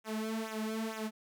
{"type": "tone with flanger", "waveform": "sawtooth", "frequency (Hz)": 220, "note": "A3", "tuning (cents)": 0, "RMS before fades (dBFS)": -37, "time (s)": [0.04, 1.11], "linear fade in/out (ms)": 50, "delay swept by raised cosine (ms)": [0.21, 3.51], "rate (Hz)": 2.2, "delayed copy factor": -1, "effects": []}